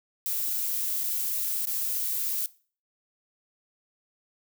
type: noise with dropouts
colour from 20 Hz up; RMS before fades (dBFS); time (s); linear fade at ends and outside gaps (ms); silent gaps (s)
violet; -29; 0.26-2.46; 0; 1.035-1.039 / 1.654-1.672
effects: noise-tail reverb RT60 0.4 s tail -20 dB re dry